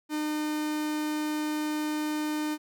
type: tone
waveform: 45% pulse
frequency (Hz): 303.7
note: D#4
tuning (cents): -42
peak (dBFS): -28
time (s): 0.09-2.58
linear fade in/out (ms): 50
effects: none